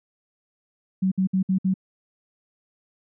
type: tone bursts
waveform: sine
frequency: 188.7 Hz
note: F#3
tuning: 34 cents sharp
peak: -18 dBFS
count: 5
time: 1.02-1.741 s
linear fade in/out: 10 ms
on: 97 ms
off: 59 ms
effects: none